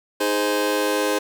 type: chord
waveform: sawtooth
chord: Ab major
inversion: second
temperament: just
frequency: 311.5 / 415.3 / 519.1 Hz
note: Eb4 / Ab4 / C5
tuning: +2 / 0 / -14 cents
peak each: -21 / -20 / -19 dBFS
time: 0.2-1.19 s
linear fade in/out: 10 ms
effects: none

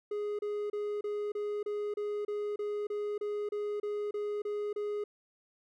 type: tone bursts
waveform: triangle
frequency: 415.3 Hz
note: G#4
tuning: in tune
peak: -30 dBFS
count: 16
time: 0.11-5.04 s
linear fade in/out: 5 ms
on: 280 ms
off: 30 ms
effects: none

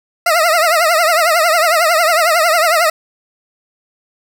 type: tone with vibrato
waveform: 20% pulse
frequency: 659.3 Hz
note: E5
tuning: in tune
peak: -5 dBFS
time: 0.26-2.9 s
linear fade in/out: 5 ms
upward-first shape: triangle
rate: 11 Hz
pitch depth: 150 cents each way
effects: none

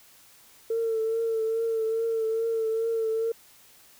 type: tone with vibrato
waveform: sine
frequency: 450.2 Hz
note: A4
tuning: 40 cents sharp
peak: -23 dBFS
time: 0.7-3.32 s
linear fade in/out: 5 ms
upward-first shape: triangle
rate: 2.4 Hz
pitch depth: 36 cents each way
effects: tanh soft clip ceiling -19 dBFS + white hiss -55 dBFS RMS until 3.99 s

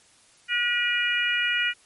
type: harmonic tone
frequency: 481.9 Hz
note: B4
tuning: 43 cents flat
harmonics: 3 / 4 / 5 / 6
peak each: -27 / -27 / -27 / -27 dBFS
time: 0.48-1.74 s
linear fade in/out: 50 ms
effects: white hiss -57 dBFS RMS until 1.85 s + MP3 48 kbps

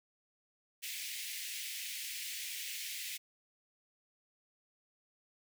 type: high-pass noise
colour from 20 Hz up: pink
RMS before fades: -42 dBFS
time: 0.82-3.18 s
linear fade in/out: 20 ms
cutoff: 2000 Hz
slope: 48 dB/octave
effects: none

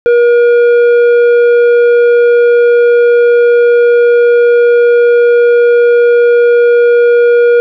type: tone with tanh clipping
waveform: sine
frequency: 477.4 Hz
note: A#4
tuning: 41 cents sharp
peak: -5 dBFS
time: 0.06-7.6 s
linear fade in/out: 0 ms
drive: 8 dB
effects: none

